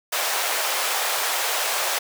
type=high-pass noise; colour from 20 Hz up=pink; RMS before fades=-24 dBFS; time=0.12-1.99 s; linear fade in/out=10 ms; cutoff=580 Hz; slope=24 dB/octave; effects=none